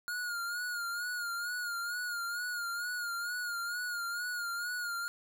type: tone with vibrato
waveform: square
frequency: 1428 Hz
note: F6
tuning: 38 cents sharp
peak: -35 dBFS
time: 0.08-5.08 s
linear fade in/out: 0 ms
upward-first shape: sine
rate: 2.2 Hz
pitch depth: 53 cents each way
effects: none